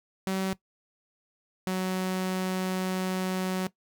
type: tone pair in turn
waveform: sawtooth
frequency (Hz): 190.4 / 186.16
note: F#3 / F#3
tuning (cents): +50 / +11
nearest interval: unison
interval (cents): 39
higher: first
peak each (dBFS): -23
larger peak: neither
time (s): 0.27-0.53 / 1.67-3.67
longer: second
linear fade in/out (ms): 0
effects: noise-tail reverb RT60 0.1 s tail -18 dB re dry